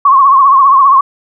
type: tone with vibrato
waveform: sine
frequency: 1090 Hz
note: C#6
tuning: 29 cents flat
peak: -3 dBFS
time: 0.05-1.01 s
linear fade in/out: 5 ms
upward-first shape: triangle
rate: 15 Hz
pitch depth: 94 cents each way
effects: none